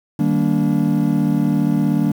triangle chord, Eb major seventh, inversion none, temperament equal with one note detuned, 155.56 / 196 / 233.1 / 288.5 Hz, Eb3 / G3 / Bb3 / D4, 0 / 0 / 0 / -31 cents, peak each -18 dBFS, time 0.19-2.12 s, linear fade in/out 5 ms, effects 7-bit

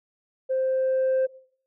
sine tone with level ramp, 523.3 Hz, C5, in tune, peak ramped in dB -21 to -17 dBFS, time 0.49-1.27 s, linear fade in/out 20 ms, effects noise-tail reverb RT60 0.6 s tail -22 dB re dry + tanh soft clip ceiling -18 dBFS

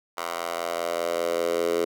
10% pulse tone with high-pass filter sweep, 85.1 Hz, F2, 44 cents flat, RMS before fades -27 dBFS, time 0.17-1.85 s, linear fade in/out 10 ms, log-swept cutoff 850 to 420 Hz, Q 3.4, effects none

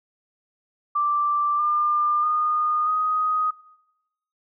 sine tone with pitch steps, 1174.7 / 1199.4 / 1224.6 / 1250.3 Hz, D6 / D6 / D#6 / D#6, 0 / +36 / -28 / +8 cents, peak -19 dBFS, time 0.95-3.51 s, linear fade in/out 10 ms, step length 640 ms, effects noise-tail reverb RT60 0.9 s tail -22 dB re dry

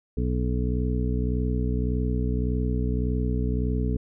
harmonic tone, 61.74 Hz, B1, in tune, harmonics 1 / 2 / 3 / 4 / 5 / 7, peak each -25 / -29 / -32 / -31 / -37 / -34 dBFS, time 0.17-3.97 s, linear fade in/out 5 ms, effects none

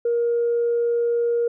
sine tone, 471.7 Hz, A#4, 20 cents sharp, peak -17 dBFS, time 0.05-1.48 s, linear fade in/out 5 ms, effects tanh soft clip ceiling -14 dBFS

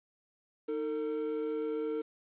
triangle tone pair together, 311.2 / 451.5 Hz, D#4 / A4, 0 / +45 cents, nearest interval tritone, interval 645 cents, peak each -35 / -31 dBFS, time 0.68-2.02 s, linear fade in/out 10 ms, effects resampled to 8000 Hz + 10-bit

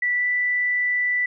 sine tone with pitch glide, 1964 to 1976.5 Hz, B6 to B6, -10 to +1 cents, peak -19 dBFS, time 0.02-1.26 s, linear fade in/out 5 ms, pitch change +11 cents, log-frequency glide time 0.14-0.26 s, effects none

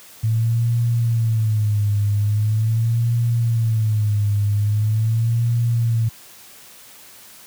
sine tone with vibrato, 110 Hz, A2, in tune, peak -15 dBFS, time 0.23-6.09 s, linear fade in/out 10 ms, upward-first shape sine, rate 0.42 Hz, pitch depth 120 cents each way, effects white hiss -44 dBFS RMS until 7.46 s + high-pass 60 Hz 12 dB/octave

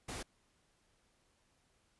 pink noise, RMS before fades -43 dBFS, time 0.08-0.23 s, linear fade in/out 10 ms, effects pink hiss -74 dBFS RMS until 1.99 s + resampled to 24000 Hz

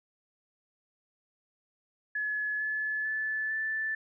sine tone with pitch steps, 1704 / 1721.8 / 1739.8 / 1758 Hz, G#6 / A6 / A6 / A6, +44 / -38 / -20 / -2 cents, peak -29 dBFS, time 2.15-3.95 s, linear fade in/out 5 ms, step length 450 ms, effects none

